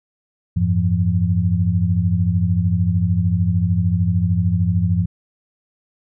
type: tone cluster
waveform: sine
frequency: 89.6 / 102.9 / 172.6 Hz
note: F2 / G#2 / F3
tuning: +45 / -16 / -20 cents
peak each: -19 dBFS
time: 0.56-5.06 s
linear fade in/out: 10 ms
effects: none